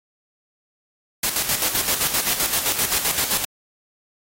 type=noise with tremolo; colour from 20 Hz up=white; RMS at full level=-20 dBFS; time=1.23-3.45 s; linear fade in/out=5 ms; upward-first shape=square; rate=7.7 Hz; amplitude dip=55%; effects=AAC 48 kbps